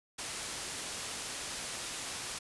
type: low-pass noise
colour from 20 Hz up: white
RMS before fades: -40 dBFS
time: 0.18-2.39 s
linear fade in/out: 10 ms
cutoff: 10000 Hz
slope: 12 dB/octave
effects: resampled to 24000 Hz